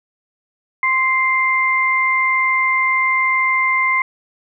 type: tone pair together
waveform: sine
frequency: 1046.5 / 2093 Hz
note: C6 / C7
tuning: 0 / 0 cents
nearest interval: octave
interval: 1200 cents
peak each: -18 / -15 dBFS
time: 0.83-4.02 s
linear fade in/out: 2 ms
effects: none